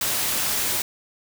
white noise, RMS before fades -24 dBFS, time 0.01-0.82 s, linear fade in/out 2 ms, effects none

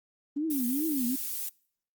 sine tone with vibrato, 277.2 Hz, C#4, in tune, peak -27 dBFS, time 0.36-1.16 s, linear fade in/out 10 ms, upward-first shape triangle, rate 2.5 Hz, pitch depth 300 cents each way
violet noise, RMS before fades -34 dBFS, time 0.5-1.49 s, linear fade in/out 5 ms
effects noise-tail reverb RT60 0.6 s tail -25 dB re dry + Opus 24 kbps

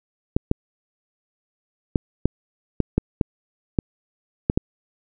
clicks, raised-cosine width 3 ms, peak -4 dBFS, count 10, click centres 0.365 / 0.514 / 1.958 / 2.256 / 2.803 / 2.98 / 3.212 / 3.788 / 4.499 / 4.575 s, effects none

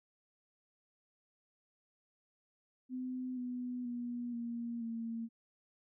sine tone with pitch steps, 254.6 / 247.9 / 241.4 / 235.1 / 228.9 Hz, C4 / B3 / B3 / A#3 / A#3, -47 / +7 / -39 / +15 / -31 cents, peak -37 dBFS, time 2.89-5.29 s, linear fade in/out 50 ms, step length 480 ms, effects none

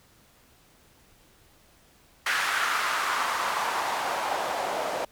white noise with band-pass filter sweep, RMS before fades -28 dBFS, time 2.26-5.05 s, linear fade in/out 5 ms, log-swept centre 1600 to 610 Hz, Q 2.3, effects pink hiss -59 dBFS RMS until 5.11 s

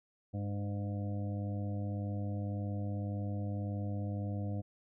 harmonic tone with a mistuned harmonic, 101.8 Hz, G#2, 34 cents flat, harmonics 1 / 2 / 3 / 5 / 6 / 7, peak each -35 / -41 / -45 / -49 / -51 / -52 dBFS, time 0.33-4.62 s, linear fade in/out 20 ms, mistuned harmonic 3, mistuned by -27 cents, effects none

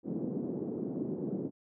white band-pass noise, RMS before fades -36 dBFS, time 0.03-1.51 s, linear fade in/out 50 ms, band 170 to 360 Hz, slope 24 dB/octave, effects none

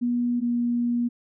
sine tone pair in turn, 241.8 / 239.4 Hz, B3 / A#3, -36 / +46 cents, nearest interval unison, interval 18 cents, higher first, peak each -21 dBFS, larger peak neither, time 0.01-0.41 / 0.41-1.09 s, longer second, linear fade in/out 20 ms, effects none

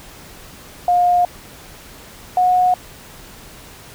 sine tone pair in turn, 711 / 728.5 Hz, F5 / F#5, +31 / -27 cents, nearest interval unison, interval 42 cents, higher second, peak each -11 dBFS, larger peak neither, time 0.88-1.25 / 2.37-2.74 s, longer neither, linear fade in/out 2 ms, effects pink hiss -40 dBFS RMS until 3.94 s

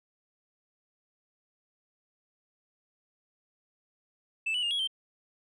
sine tone with pitch steps, 2637 / 2959 / 2825 / 3328 / 3129 Hz, E7 / F#7 / F7 / G#7 / G7, 0 / -1 / +19 / +3 / -4 cents, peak -25 dBFS, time 4.46-4.875 s, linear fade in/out 10 ms, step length 83 ms, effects tanh soft clip ceiling -26 dBFS

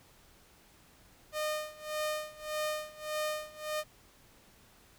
sawtooth tone with tremolo, 611 Hz, D#5, 32 cents flat, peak -27 dBFS, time 1.32-3.84 s, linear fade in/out 50 ms, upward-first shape sine, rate 1.7 Hz, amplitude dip 90%, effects pink hiss -61 dBFS RMS until 4.98 s

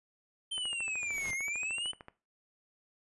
square exponential two-way sweep, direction down then up, 3136 to 2093 to 3039 Hz, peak -34 dBFS, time 0.51-1.92 s, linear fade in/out 10 ms, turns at 1.33 s
click train, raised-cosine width 0.5 ms, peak -31 dBFS, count 21, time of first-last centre 0.58-2.084 s, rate 13.3 Hz
pink noise with exponential growth, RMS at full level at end -43 dBFS, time 0.75-1.31 s, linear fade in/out 2 ms, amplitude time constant 120 ms
effects noise-tail reverb RT60 0.3 s tail -18 dB re dry + resampled to 24000 Hz

